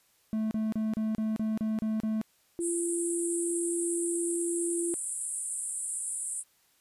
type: tone bursts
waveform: triangle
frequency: 218.3 Hz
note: A3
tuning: 13 cents flat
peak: -25 dBFS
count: 9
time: 0.33-2.214 s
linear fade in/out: 0 ms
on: 180 ms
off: 33 ms
type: tone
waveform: sine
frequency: 341 Hz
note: F4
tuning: 41 cents flat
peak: -29 dBFS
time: 2.59-4.94 s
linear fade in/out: 0 ms
type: band-pass noise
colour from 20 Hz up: white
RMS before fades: -35 dBFS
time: 2.6-6.44 s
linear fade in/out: 50 ms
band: 8000 to 10000 Hz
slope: 96 dB/octave
effects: white hiss -67 dBFS RMS until 6.8 s + resampled to 32000 Hz